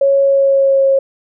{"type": "tone with pitch glide", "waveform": "sine", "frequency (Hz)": [552, 542.5], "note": ["C#5", "C#5"], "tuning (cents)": [-7, -37], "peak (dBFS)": -8, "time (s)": [0.01, 0.99], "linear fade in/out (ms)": 5, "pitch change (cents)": -30, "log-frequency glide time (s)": [0.22, 0.85], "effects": []}